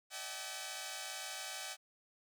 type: tone cluster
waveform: 5% pulse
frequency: 592 / 647 / 763 / 853 Hz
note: D5 / E5 / G5 / G#5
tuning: +14 / -32 / -47 / +46 cents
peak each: -39 / -38 / -33 / -38 dBFS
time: 0.1-1.77 s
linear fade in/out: 50 ms
effects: none